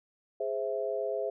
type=chord; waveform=sine; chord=Ab augmented; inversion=none; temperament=equal; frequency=415.3 / 523.3 / 659.3 Hz; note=Ab4 / C5 / E5; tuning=0 / 0 / 0 cents; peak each=-34 dBFS; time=0.4-1.3 s; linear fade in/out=5 ms; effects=none